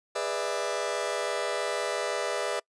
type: chord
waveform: sawtooth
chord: E dominant seventh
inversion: first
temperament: just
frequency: 412 / 494.4 / 593.3 / 659.3 Hz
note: G#4 / B4 / D5 / E5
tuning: -14 / +2 / +18 / 0 cents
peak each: -31 / -30 / -29 / -30 dBFS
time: 0.15-2.6 s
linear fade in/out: 10 ms
effects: noise-tail reverb RT60 0.1 s tail -26 dB re dry + resampled to 22050 Hz